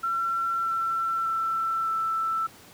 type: tone with pitch steps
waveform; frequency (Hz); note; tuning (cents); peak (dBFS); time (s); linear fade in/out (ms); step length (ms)
sine; 1354 / 1344.6 / 1335.4 / 1326.1; E6 / E6 / E6 / E6; +46 / +34 / +22 / +10; -24; 0.03-2.47; 10; 610
effects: pink hiss -50 dBFS RMS until 2.73 s + high-pass 100 Hz 12 dB/octave